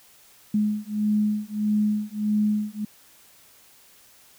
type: beating tone pair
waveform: sine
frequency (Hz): 210 / 211.6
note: G#3 / G#3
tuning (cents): +19 / +33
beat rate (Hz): 1.6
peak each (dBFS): -24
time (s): 0.54-2.85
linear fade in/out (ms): 5
effects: white hiss -54 dBFS RMS until 4.38 s